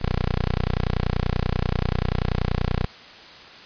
10% pulse tone, 30.36 Hz, B0, 29 cents flat, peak -13 dBFS, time 0.01-2.86 s, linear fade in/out 10 ms, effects white hiss -43 dBFS RMS until 3.65 s + resampled to 11025 Hz

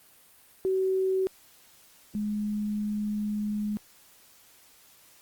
sine tone pair in turn, 378.8 / 209.5 Hz, F#4 / G#3, +41 / +15 cents, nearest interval minor seventh, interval 1026 cents, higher first, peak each -23 / -27 dBFS, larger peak first, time 0.65-1.27 / 2.15-3.77 s, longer second, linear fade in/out 0 ms, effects white hiss -57 dBFS RMS until 5.21 s + Opus 32 kbps

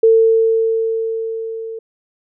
sine tone with level ramp, 450 Hz, A4, 39 cents sharp, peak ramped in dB -6 to -25 dBFS, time 0.03-1.79 s, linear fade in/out 5 ms, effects none

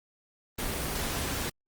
pink noise, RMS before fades -32 dBFS, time 0.58-1.5 s, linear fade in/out 10 ms, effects Opus 24 kbps

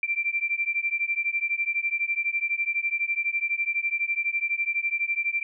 sine beating tone pair, 2349 / 2361 Hz, D7 / D7, 0 / +9 cents, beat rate 12 Hz, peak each -27 dBFS, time 0.03-5.43 s, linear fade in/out 2 ms, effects none

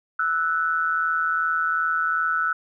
sine tone pair together, 1318.5 / 1481.1 Hz, E6 / F#6, 0 / +1 cents, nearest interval major second, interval 201 cents, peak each -23 dBFS, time 0.19-2.53 s, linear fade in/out 5 ms, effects none

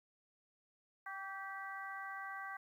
harmonic tone with a mistuned harmonic, 390.8 Hz, G4, 5 cents flat, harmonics 2 / 3 / 4 / 5, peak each -49 / -48 / -47 / -50 dBFS, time 1.06-2.57 s, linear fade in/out 5 ms, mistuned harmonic 3, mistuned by -31 cents, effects 12-bit

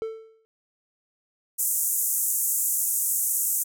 triangle tone with exponential decay, 444.9 Hz, A4, 19 cents sharp, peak -23 dBFS, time 0.02-0.45 s, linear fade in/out 0 ms, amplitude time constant 93 ms
white band-pass noise, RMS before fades -25 dBFS, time 1.58-3.64 s, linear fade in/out 20 ms, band 6800 to 15000 Hz, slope 48 dB/octave
effects none

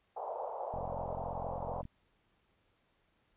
white band-pass noise, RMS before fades -40 dBFS, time 0.16-1.82 s, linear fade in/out 10 ms, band 480 to 910 Hz, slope 48 dB/octave
click train, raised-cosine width 5 ms, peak -33 dBFS, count 50, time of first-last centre 0.74-1.854 s, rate 44 Hz
effects pink hiss -74 dBFS RMS until 3.36 s + resampled to 8000 Hz

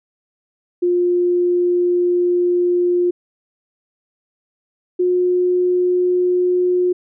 sine tone pair in turn, 353.8 / 360.2 Hz, F4 / F#4, +23 / -46 cents, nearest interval unison, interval 31 cents, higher second, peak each -13 dBFS, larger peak neither, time 0.82-3.11 / 4.99-6.93 s, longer first, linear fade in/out 10 ms, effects none

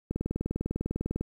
click train, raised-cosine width 3 ms, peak -18 dBFS, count 23, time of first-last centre 0.11-1.21 s, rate 20 Hz, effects 9-bit

